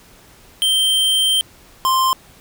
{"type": "tone pair in turn", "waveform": "square", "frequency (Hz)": [3136, 1046.5], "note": ["G7", "C6"], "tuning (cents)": [0, 0], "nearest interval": "octave + perfect fifth", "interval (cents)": 1900, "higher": "first", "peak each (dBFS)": -14, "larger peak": "neither", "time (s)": [[0.62, 1.41], [1.85, 2.13]], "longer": "first", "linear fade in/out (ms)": 0, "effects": ["pink hiss -47 dBFS RMS until 2.4 s"]}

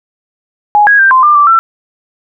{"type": "tone with pitch steps", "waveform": "sine", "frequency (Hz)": [833, 1650, 1576, 1038, 1195, 1168, 1342], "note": ["G#5", "G#6", "G6", "C6", "D6", "D6", "E6"], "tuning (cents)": [5, -12, 9, -14, 30, -10, 31], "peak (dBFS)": -3, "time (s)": [0.75, 1.59], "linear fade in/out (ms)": 0, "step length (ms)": 120, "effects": []}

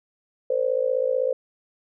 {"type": "tone with amplitude modulation", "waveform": "sine", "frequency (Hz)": 517, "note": "C5", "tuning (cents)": -21, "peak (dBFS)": -16, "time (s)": [0.5, 1.33], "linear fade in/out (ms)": 5, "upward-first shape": "sine", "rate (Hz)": 55.9, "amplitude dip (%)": 90, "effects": []}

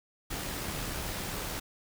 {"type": "noise with amplitude modulation", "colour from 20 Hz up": "pink", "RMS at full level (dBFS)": -35, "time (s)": [0.3, 1.6], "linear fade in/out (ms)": 10, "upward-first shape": "sine", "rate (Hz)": 76.1, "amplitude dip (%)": 25, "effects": []}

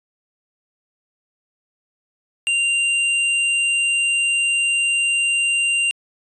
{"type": "tone", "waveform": "square", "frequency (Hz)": 2780, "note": "F7", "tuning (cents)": -9, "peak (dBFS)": -17, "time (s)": [2.47, 5.91], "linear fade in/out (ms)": 0, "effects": ["resampled to 24000 Hz"]}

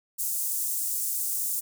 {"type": "high-pass noise", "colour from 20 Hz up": "pink", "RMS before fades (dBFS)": -29, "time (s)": [0.18, 1.61], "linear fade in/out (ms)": 20, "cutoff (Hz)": 7900, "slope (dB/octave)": 24, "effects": []}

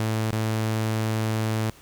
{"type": "tone with dropouts", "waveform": "sawtooth", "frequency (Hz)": 110, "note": "A2", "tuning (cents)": 0, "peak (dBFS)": -19, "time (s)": [0, 1.7], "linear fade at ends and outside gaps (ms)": 0, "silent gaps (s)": [0.308, 0.327], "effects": ["pink hiss -51 dBFS RMS until 1.81 s"]}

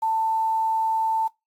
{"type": "tone with quantisation", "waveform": "sine", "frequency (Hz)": 890, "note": "A5", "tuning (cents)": 20, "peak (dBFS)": -20, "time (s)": [0.02, 1.28], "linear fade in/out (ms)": 10, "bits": 8, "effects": ["noise-tail reverb RT60 0.2 s tail -21 dB re dry", "AAC 64 kbps"]}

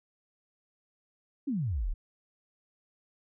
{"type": "exponential sweep", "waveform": "sine", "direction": "down", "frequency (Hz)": [304.2, 30.19], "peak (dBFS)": -28, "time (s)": [1.47, 1.94], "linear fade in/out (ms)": 10, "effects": []}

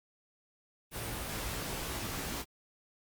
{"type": "noise with comb filter", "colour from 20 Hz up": "pink", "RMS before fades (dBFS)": -38, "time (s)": [0.91, 2.45], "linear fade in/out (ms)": 50, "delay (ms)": 18, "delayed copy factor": 0.55, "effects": ["Opus 32 kbps"]}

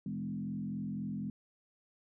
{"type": "tone with frequency modulation", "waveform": "sine", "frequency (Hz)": 203.7, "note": "G#3", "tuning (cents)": -33, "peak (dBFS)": -35, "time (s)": [0.06, 1.3], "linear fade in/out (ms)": 2, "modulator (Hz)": 43.9, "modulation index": 1.2, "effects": []}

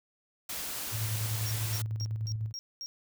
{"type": "noise", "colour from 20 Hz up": "white", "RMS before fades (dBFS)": -37, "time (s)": [0.49, 1.82], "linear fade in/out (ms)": 5}
{"type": "tone with tremolo", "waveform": "sine", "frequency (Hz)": 109.3, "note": "A2", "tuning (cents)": -11, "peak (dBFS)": -29, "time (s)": [0.91, 2.53], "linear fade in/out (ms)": 50, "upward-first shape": "square", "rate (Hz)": 10, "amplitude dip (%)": 40}
{"type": "tone bursts", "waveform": "triangle", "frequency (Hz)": 5588, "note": "F8", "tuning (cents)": 0, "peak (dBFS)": -36, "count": 6, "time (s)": [1.46, 2.86], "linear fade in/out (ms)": 0, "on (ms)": 50, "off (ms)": 220}
{"effects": []}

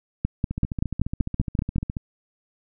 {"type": "two click trains", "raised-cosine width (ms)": 5, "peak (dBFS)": [-9, -15], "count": [9, 22], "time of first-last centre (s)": [[0.25, 1.783], [0.51, 1.968]], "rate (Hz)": [5.22, 14.4], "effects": []}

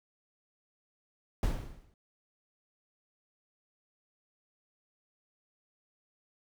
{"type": "noise with exponential decay", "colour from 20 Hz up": "brown", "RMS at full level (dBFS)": -26, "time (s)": [1.43, 1.94], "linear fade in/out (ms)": 1, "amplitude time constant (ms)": 110, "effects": []}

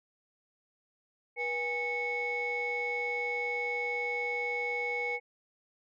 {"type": "tone cluster", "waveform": "sine", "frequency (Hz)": [483.6, 820, 2206], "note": ["B4", "G#5", "C#7"], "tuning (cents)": [-36, -22, -9], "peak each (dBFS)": [-35, -38, -31], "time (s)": [1.36, 5.2], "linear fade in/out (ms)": 50, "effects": ["tanh soft clip ceiling -25 dBFS"]}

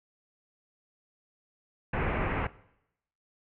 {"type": "low-pass noise", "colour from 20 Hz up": "pink", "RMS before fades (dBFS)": -30, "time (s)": [1.93, 2.47], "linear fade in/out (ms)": 5, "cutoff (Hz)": 2500, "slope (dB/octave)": 48, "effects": ["noise-tail reverb RT60 0.8 s tail -19 dB re dry"]}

